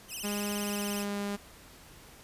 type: tone with vibrato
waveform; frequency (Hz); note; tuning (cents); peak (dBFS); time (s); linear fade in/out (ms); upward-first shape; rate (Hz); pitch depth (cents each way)
10% pulse; 2794; F7; 0; -29; 0.08-1.06; 50; sine; 17; 190
type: tone with pitch glide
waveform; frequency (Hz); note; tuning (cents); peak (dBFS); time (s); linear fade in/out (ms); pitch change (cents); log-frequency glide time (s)
sawtooth; 205.2 to 202.5; G#3 to G#3; -21 to -43; -28; 0.23-1.37; 20; -22; 0.62-1.22
effects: pink hiss -53 dBFS RMS until 2.23 s + resampled to 32000 Hz